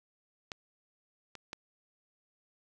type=clicks; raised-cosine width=0.2 ms; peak=-21 / -28 / -22 dBFS; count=3; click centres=0.518 / 1.353 / 1.531 s; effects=none